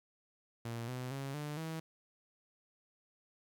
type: tone with pitch steps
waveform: sawtooth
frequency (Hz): 116.54 / 126.36 / 137 / 148.54 / 161.05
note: A#2 / B2 / C#3 / D3 / E3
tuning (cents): 0 / +40 / -20 / +20 / -40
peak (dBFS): -35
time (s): 0.65-1.8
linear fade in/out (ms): 5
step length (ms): 230
effects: 12-bit